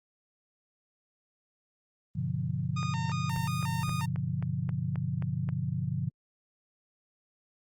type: chord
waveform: sine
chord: G dominant seventh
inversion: none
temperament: equal with one note detuned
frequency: 98 / 123.47 / 143.56 / 174.61 Hz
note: G2 / B2 / D3 / F3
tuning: 0 / 0 / -39 / 0 cents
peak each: -37 / -34 / -33 / -35 dBFS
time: 2.15-6.1 s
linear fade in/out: 10 ms
type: tone with vibrato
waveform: sawtooth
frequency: 1060 Hz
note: C6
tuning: 22 cents sharp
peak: -32 dBFS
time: 2.76-4.06 s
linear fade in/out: 10 ms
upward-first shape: square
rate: 2.8 Hz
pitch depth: 260 cents each way
type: click train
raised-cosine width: 0.5 ms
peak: -28 dBFS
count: 11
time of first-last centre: 2.83-5.49 s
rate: 3.76 Hz
effects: Opus 24 kbps